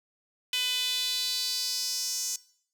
sawtooth tone with high-pass filter sweep, 500 Hz, B4, 21 cents sharp, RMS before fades -30 dBFS, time 0.53-2.36 s, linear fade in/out 2 ms, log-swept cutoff 3000 to 6200 Hz, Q 3.9, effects noise-tail reverb RT60 0.6 s tail -20 dB re dry

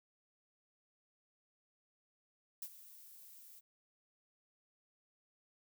violet noise with ADSR envelope, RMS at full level -42 dBFS, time 2.62-3.61 s, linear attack 4 ms, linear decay 58 ms, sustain -15 dB, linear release 25 ms, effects none

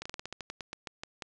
slowing click train, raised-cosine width 0.2 ms, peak -21 dBFS, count 14, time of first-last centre 0.02-1.222 s, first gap 35 ms, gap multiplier 1.15, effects resampled to 22050 Hz

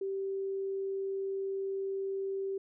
sine tone, 389 Hz, G4, 13 cents flat, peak -32 dBFS, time 0.01-2.58 s, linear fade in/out 5 ms, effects none

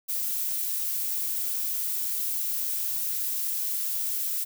violet noise, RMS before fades -29 dBFS, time 0.08-4.45 s, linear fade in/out 20 ms, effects none

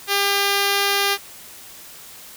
5% pulse tone, 400.2 Hz, G4, 36 cents sharp, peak -6 dBFS, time 0.07-1.18 s, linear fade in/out 50 ms, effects white hiss -41 dBFS RMS until 2.36 s

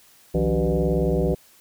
sine tone with frequency modulation, 157.4 Hz, D#3, 20 cents sharp, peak -18 dBFS, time 0.34-1.35 s, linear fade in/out 10 ms, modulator 111 Hz, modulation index 3.7, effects white hiss -54 dBFS RMS until 1.6 s

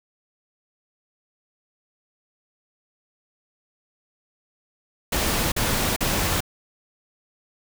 pink noise bursts, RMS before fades -23 dBFS, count 3, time 5.12-6.406 s, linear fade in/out 5 ms, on 400 ms, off 43 ms, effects none

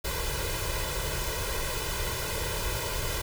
pink noise with comb filter, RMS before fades -31 dBFS, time 0.04-3.22 s, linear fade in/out 10 ms, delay 2 ms, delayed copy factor +1, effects none

